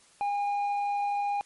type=tone with tanh clipping; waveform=triangle; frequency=813 Hz; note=G#5; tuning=37 cents flat; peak=-27 dBFS; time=0.21-1.41 s; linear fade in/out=0 ms; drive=9 dB; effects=white hiss -59 dBFS RMS until 1.45 s + MP3 48 kbps